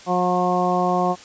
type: harmonic tone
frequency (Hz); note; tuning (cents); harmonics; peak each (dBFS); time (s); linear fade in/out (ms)
180; F#3; -47; 1 / 2 / 3 / 4 / 5 / 6; -24 / -25 / -26 / -21 / -28 / -25; 0.06-1.16; 50
effects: white hiss -43 dBFS RMS until 1.24 s + resampled to 16000 Hz